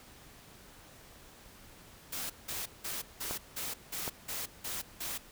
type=noise bursts; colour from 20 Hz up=white; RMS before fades=-38 dBFS; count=9; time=2.12-5.18 s; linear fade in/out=10 ms; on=180 ms; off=180 ms
type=clicks; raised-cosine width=1 ms; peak=-23 dBFS; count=2; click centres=3.31 / 4.078 s
effects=pink hiss -55 dBFS RMS until 5.31 s